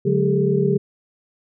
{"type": "tone cluster", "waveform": "sine", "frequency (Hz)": [144.3, 183.8, 211.9, 399.8, 437.7], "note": ["D3", "F#3", "G#3", "G4", "A4"], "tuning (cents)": [-30, -11, 35, 34, -9], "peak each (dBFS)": [-21, -22, -26, -19, -26], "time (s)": [0.05, 0.78], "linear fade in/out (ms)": 10, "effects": []}